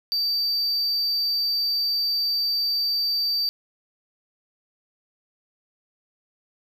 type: tone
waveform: triangle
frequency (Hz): 4639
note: D8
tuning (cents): -22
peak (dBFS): -20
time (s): 0.12-3.49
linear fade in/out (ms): 0
effects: none